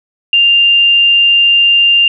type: tone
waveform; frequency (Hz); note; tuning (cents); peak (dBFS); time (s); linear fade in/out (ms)
sine; 2794; F7; 0; -5; 0.33-2.08; 2
effects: none